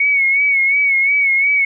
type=tone with vibrato; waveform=sine; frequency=2217 Hz; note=C#7; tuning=in tune; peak=-11 dBFS; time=0-1.65 s; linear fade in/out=5 ms; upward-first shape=sine; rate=2.8 Hz; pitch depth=55 cents each way; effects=none